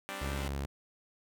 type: chord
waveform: 5% pulse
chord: G suspended fourth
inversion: none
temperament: equal with one note detuned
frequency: 196 / 260.6 / 293.7 Hz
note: G3 / C4 / D4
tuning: 0 / -7 / 0 cents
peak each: -32 / -34 / -32 dBFS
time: 0.09-0.48 s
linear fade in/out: 0 ms
type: tone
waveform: sawtooth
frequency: 69.3 Hz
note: C#2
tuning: in tune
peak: -30 dBFS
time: 0.21-0.66 s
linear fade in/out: 10 ms
effects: none